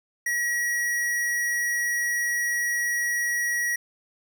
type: tone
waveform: square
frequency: 1913 Hz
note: A#6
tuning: 44 cents sharp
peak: -24 dBFS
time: 0.26-3.76 s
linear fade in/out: 5 ms
effects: none